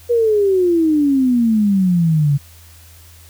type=exponential sweep; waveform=sine; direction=down; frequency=484.9 to 138.59 Hz; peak=-11 dBFS; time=0.09-2.38 s; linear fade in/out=20 ms; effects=added 83 Hz sine -42 dBFS peak until 3.29 s + white hiss -46 dBFS RMS until 3.29 s